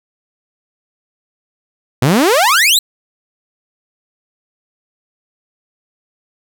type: exponential sweep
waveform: sawtooth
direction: up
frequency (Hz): 115.9 to 4186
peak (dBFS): -5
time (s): 2.02-2.79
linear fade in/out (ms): 5
effects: none